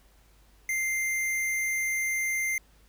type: tone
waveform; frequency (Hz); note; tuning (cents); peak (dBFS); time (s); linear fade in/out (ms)
square; 2093; C7; 0; -27; 0.69-2.58; 2
effects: added 50 Hz sine -58 dBFS peak until 2.88 s + pink hiss -63 dBFS RMS until 2.88 s